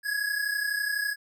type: tone pair together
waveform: square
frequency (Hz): 1661.2 / 1693.2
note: G#6 / G#6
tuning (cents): 0 / +33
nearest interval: unison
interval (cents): 33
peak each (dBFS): -29 / -32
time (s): 0.03-1.16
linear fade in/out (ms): 50
effects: none